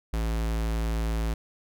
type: tone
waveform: square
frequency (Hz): 55.5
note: A1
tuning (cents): +16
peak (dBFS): -26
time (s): 0.13-1.34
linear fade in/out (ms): 5
effects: none